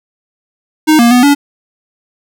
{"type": "tone with pitch steps", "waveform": "square", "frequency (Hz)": [310.2, 236, 247, 285.5], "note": ["D#4", "A#3", "B3", "D4"], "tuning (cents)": [-5, 22, 0, -49], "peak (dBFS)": -5, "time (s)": [0.87, 1.35], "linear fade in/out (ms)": 20, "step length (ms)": 120, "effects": []}